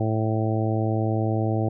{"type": "harmonic tone", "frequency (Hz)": 110, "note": "A2", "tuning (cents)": 0, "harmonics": [1, 2, 3, 4, 5, 6, 7], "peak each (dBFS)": [-23, -30, -28, -33, -33, -33, -33], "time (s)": [0, 1.69], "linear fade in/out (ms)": 5, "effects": []}